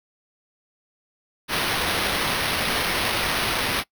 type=noise with sample-and-hold; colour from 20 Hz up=white; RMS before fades=-24 dBFS; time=1.48-3.84 s; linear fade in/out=50 ms; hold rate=7350 Hz; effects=noise-tail reverb RT60 0.1 s tail -22 dB re dry